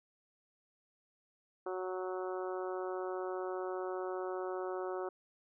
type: harmonic tone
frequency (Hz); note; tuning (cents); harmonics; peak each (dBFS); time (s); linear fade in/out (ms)
185; F#3; 0; 2 / 3 / 4 / 5 / 6 / 7 / 8; -38 / -43 / -45 / -49 / -49 / -48 / -54; 1.66-5.09; 5
effects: none